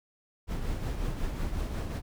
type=noise with tremolo; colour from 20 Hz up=brown; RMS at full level=-30 dBFS; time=0.47-2.02 s; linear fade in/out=50 ms; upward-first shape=triangle; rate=5.5 Hz; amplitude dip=50%; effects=none